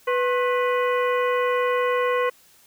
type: harmonic tone with a mistuned harmonic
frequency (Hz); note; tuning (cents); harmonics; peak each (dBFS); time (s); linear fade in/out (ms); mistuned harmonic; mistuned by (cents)
494.9; B4; +4; 1 / 2 / 3 / 4 / 5 / 6; -21 / -25 / -32 / -30 / -36 / -40; 0.07-2.3; 10; 2; +140
effects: white hiss -55 dBFS RMS until 2.66 s